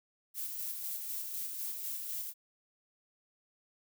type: noise with tremolo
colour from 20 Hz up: violet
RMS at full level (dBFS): -38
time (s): 0.34-2.34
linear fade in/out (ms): 50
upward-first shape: square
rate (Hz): 4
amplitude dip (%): 30
effects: none